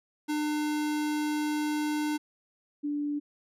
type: tone pair in turn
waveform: square / sine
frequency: 300 / 292.1 Hz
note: D4 / D4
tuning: +37 / -9 cents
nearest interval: unison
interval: 46 cents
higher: first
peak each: -28 dBFS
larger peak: neither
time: 0.28-2.18 / 2.83-3.2 s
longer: first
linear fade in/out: 20 ms
effects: resampled to 32000 Hz